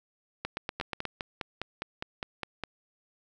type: two click trains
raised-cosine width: 0.3 ms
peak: -17 / -16 dBFS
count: 10 / 6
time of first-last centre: 0.8-2.637 / 0.45-1.053 s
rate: 4.9 / 8.29 Hz
effects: none